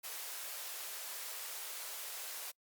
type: high-pass noise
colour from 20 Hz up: white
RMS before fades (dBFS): -44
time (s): 0.03-2.52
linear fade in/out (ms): 20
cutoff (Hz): 450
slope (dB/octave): 24
effects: noise-tail reverb RT60 0.1 s tail -26 dB re dry + Opus 48 kbps